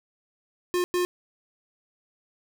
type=tone bursts at uneven times; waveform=square; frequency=357.1 Hz; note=F4; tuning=39 cents sharp; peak=-23 dBFS; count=2; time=0.74-0.84 / 0.94-1.05 s; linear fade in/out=0 ms; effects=none